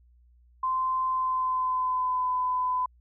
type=tone with pitch glide; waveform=sine; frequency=1036 to 1007.1 Hz; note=C6 to B5; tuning=-17 to +34 cents; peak=-24 dBFS; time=0.63-2.86 s; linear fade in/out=5 ms; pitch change=-49 cents; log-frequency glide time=1.07-2.3 s; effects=added 60 Hz sine -56 dBFS peak until 3 s